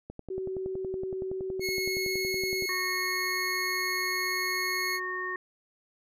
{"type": "click train", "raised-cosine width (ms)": 2, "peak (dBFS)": -26, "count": 28, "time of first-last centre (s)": [0.1, 2.623], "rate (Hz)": 10.7}
{"type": "tone", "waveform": "sine", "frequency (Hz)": 377.8, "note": "F#4", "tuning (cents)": 36, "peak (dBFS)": -31, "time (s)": [0.3, 2.66], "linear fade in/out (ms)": 5}
{"type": "tone with vibrato", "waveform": "25% pulse", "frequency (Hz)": 2177, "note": "C#7", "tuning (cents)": -32, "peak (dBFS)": -26, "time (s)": [1.6, 5], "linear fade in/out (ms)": 50, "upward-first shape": "triangle", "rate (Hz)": 20, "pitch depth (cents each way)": 10}
{"type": "harmonic tone", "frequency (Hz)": 367.8, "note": "F#4", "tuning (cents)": -10, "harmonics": [1, 3, 5], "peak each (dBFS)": [-38, -36, -33], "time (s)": [2.69, 5.36], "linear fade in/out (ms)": 2}
{"effects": []}